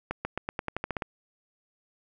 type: accelerating click train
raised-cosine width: 0.5 ms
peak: -15 dBFS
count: 11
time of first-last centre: 0.11-1.022 s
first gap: 140 ms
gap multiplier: 0.9
effects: none